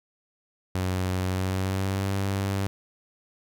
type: tone with pitch glide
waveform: sawtooth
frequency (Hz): 92.5 to 98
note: F#2 to G2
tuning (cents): 0 to 0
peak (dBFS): -21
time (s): 0.75-2.67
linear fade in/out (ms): 0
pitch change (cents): +100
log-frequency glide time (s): 1.23-2.12
effects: none